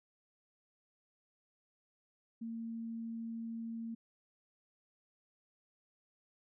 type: tone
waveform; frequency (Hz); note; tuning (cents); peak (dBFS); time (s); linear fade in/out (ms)
sine; 228.3; A#3; -36; -39; 2.41-3.95; 10
effects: none